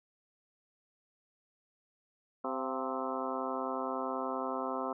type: harmonic tone with a mistuned harmonic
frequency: 130.7 Hz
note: C3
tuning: 1 cent flat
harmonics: 2 / 3 / 4 / 5 / 6 / 7 / 8 / 9 / 10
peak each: -40 / -42 / -40 / -41 / -43 / -44 / -40 / -46 / -42 dBFS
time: 2.44-4.93 s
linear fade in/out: 5 ms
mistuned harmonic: 5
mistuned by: +69 cents
effects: none